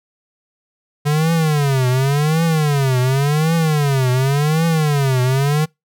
square tone with vibrato, 144.6 Hz, D3, 27 cents flat, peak -14 dBFS, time 1.05-5.66 s, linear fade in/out 20 ms, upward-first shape triangle, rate 0.9 Hz, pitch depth 260 cents each way, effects noise-tail reverb RT60 0.2 s tail -26 dB re dry

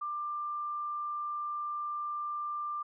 sine tone, 1188 Hz, D6, 20 cents sharp, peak -33 dBFS, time 0.01-2.83 s, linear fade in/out 10 ms, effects none

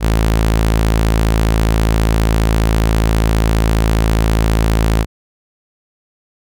sawtooth tone, 54.8 Hz, A1, 6 cents flat, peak -7 dBFS, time 0-5.06 s, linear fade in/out 50 ms, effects none

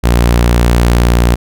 sawtooth tone, 59.2 Hz, A#1, 27 cents sharp, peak -3 dBFS, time 0.03-1.36 s, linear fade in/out 20 ms, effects none

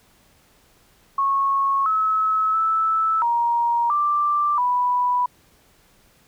sine tone with pitch steps, 1098 / 1292 / 1313 / 942 / 1178 / 986 Hz, C#6 / E6 / E6 / A#5 / D6 / B5, -17 / -35 / -7 / +18 / +5 / -3 cents, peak -17 dBFS, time 1.18-5.26 s, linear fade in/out 5 ms, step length 680 ms, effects pink hiss -57 dBFS RMS until 6.27 s

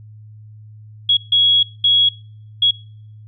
sine tone bursts at uneven times, 3330 Hz, G#7, 4 cents sharp, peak -10 dBFS, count 4, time 1.09-1.17 / 1.32-1.63 / 1.84-2.09 / 2.62-2.71 s, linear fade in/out 5 ms, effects noise-tail reverb RT60 0.7 s tail -26 dB re dry + added 107 Hz sine -37 dBFS peak until 3.27 s

